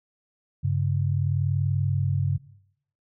sine tone pair together, 98 / 138.59 Hz, G2 / C#3, 0 / 0 cents, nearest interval tritone, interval 600 cents, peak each -24 dBFS, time 0.63-2.38 s, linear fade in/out 20 ms, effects noise-tail reverb RT60 0.7 s tail -18 dB re dry

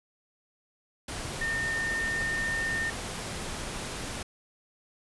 sine tone in noise, 1819 Hz, A#6, 43 cents flat, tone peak -28 dBFS, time 1.41-2.9 s, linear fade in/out 5 ms, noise pink, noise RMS -36 dBFS, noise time 1.08-4.23 s, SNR +5 dB, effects resampled to 24000 Hz

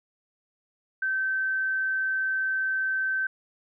sine tone, 1545 Hz, G6, 26 cents flat, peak -24 dBFS, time 1.02-3.27 s, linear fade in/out 5 ms, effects none

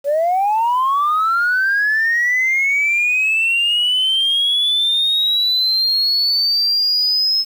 sine linear sweep, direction up, 550 to 5200 Hz, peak -12 dBFS, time 0.04-7.45 s, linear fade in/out 50 ms, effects tanh soft clip ceiling -10 dBFS + 7-bit

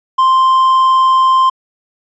sine tone with hard clipping, 1046.5 Hz, C6, in tune, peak -8 dBFS, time 0.18-1.5 s, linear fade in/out 10 ms, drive 3 dB, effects resampled to 16000 Hz

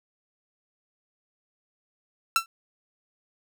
sawtooth tone with exponential decay, 1342 Hz, E6, 31 cents sharp, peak -11 dBFS, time 2.36-2.46 s, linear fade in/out 1 ms, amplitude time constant 21 ms, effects none

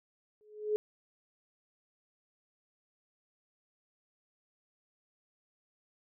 sine tone with exponential growth, 423.7 Hz, G#4, 35 cents sharp, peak -24 dBFS, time 0.41-0.76 s, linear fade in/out 0 ms, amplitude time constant 76 ms, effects none

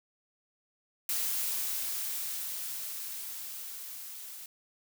blue noise with level ramp, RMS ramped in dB -31 to -45 dBFS, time 1.09-4.46 s, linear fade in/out 2 ms, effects none

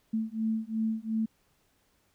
sine beating tone pair, 220 / 222.8 Hz, A3 / A3, 0 / +22 cents, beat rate 2.8 Hz, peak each -31 dBFS, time 0.13-1.26 s, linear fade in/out 10 ms, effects pink hiss -70 dBFS RMS until 2.14 s

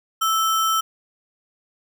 sine tone with sample-and-hold, 1315 Hz, E6, 5 cents flat, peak -17 dBFS, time 0.21-0.81 s, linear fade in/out 10 ms, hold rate 4410 Hz, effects none

